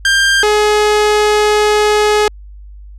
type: tone pair in turn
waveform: sawtooth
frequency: 1591 / 421.4 Hz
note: G6 / G#4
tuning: +25 / +25 cents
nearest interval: octave + major seventh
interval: 2300 cents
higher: first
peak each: -5 dBFS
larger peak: neither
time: 0.05-0.43 / 0.43-2.28 s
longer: second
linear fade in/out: 2 ms
effects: added 50 Hz sine -31 dBFS peak until 2.98 s + low-pass 8000 Hz 12 dB/octave